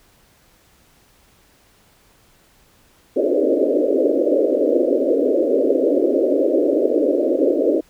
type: band-pass noise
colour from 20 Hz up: white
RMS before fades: -17 dBFS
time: 3.16-7.81 s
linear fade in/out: 10 ms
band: 260 to 600 Hz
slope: 96 dB/octave
effects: pink hiss -55 dBFS RMS until 7.89 s